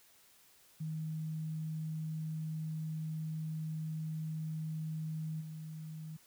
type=tone with level steps; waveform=sine; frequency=157.5 Hz; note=D#3; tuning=21 cents sharp; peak=-36 / -42 dBFS; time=0.8-6.17 s; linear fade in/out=10 ms; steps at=5.4 s; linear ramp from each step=20 ms; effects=white hiss -64 dBFS RMS until 6.26 s